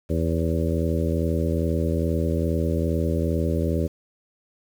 harmonic tone with a mistuned harmonic, 82.41 Hz, E2, in tune, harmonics 1 / 2 / 3 / 4 / 5 / 6 / 7, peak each -24 / -27 / -29 / -30 / -31 / -32 / -32 dBFS, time 0.09-3.88 s, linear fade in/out 20 ms, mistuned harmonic 7, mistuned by -30 cents, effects 8-bit

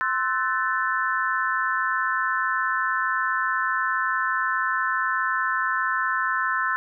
sine chord, F# half-diminished seventh, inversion second, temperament equal with one note detuned, 1046.5 / 1318.5 / 1503.2 / 1760 Hz, C6 / E6 / F#6 / A6, 0 / 0 / +27 / 0 cents, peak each -27 dBFS, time 0.01-6.76 s, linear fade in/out 0 ms, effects none

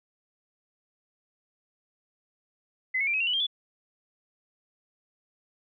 sine tone with pitch steps, 2034 / 2193 / 2364 / 2548 / 2747 / 2961 / 3192 / 3441 Hz, C7 / C#7 / D7 / D#7 / F7 / F#7 / G7 / A7, -50 / -19 / +11 / +41 / -29 / +1 / +31 / -39 cents, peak -24 dBFS, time 2.94-3.468 s, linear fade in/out 10 ms, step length 66 ms, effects none

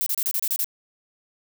violet noise bursts, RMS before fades -24 dBFS, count 8, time 0.01-0.644 s, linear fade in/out 0 ms, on 53 ms, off 30 ms, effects none

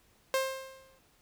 sawtooth tone with exponential decay, 530 Hz, C5, 22 cents sharp, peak -21 dBFS, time 0.34-0.99 s, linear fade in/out 1 ms, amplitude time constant 140 ms, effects pink hiss -66 dBFS RMS until 1.21 s

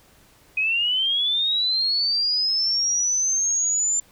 sine linear sweep, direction up, 2500 to 7200 Hz, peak -19 dBFS, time 0.57-4 s, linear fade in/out 5 ms, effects pink hiss -55 dBFS RMS until 4.11 s

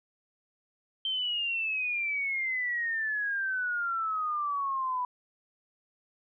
sine exponential sweep, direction down, 3136 to 985 Hz, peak -28 dBFS, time 1.05-5.05 s, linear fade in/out 2 ms, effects none

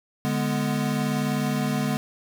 square chord, G# diminished, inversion second, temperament equal, 146.83 / 207.7 / 246.9 Hz, D3 / G#3 / B3, 0 / 0 / 0 cents, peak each -28 dBFS, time 0.25-1.97 s, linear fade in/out 0 ms, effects 10-bit

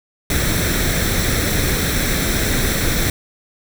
pink noise with comb filter, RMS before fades -18 dBFS, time 0.3-3.1 s, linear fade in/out 2 ms, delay 0.52 ms, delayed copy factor +0.6, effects none

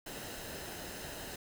pink noise with comb filter, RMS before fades -44 dBFS, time 0.06-1.36 s, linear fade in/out 5 ms, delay 0.87 ms, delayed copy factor -0.5, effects none

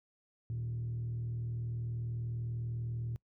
sine tone with frequency modulation, 116.54 Hz, A#2, in tune, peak -33 dBFS, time 0.5-3.16 s, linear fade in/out 0 ms, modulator 40.1 Hz, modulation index 0.45, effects noise-tail reverb RT60 0.1 s tail -25 dB re dry + tanh soft clip ceiling -32 dBFS

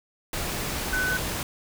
sine tone in noise, 1504 Hz, F#6, 28 cents sharp, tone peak -24 dBFS, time 0.93-1.17 s, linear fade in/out 2 ms, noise pink, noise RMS -30 dBFS, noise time 0.33-1.43 s, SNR +3 dB, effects none

